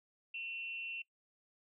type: tone with frequency modulation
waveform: sine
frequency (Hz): 2713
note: E7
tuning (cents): +49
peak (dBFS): -40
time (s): 0.34-1.02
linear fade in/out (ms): 5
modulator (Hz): 217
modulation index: 0.46
effects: noise-tail reverb RT60 0.1 s tail -20 dB re dry